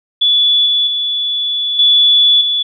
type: tone with level steps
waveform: sine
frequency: 3438 Hz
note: A7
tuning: 41 cents flat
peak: -8 / -10 / -14 / -6 / -12 dBFS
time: 0.21-2.63 s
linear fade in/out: 10 ms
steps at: 0.66 / 0.87 / 1.79 / 2.41 s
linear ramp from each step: 2 ms
effects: none